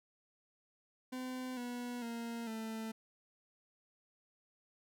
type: tone with pitch steps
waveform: 40% pulse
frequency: 255.4 / 243.7 / 232.6 / 222 Hz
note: C4 / B3 / A#3 / A3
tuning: -42 / -23 / -4 / +16 cents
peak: -39 dBFS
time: 1.12-2.92 s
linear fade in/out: 10 ms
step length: 450 ms
effects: none